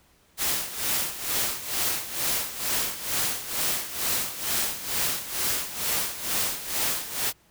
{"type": "noise with tremolo", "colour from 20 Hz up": "white", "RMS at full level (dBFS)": -25, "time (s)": [0.37, 7.33], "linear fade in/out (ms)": 50, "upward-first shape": "sine", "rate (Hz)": 2.2, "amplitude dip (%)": 75, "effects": ["pink hiss -61 dBFS RMS until 7.5 s"]}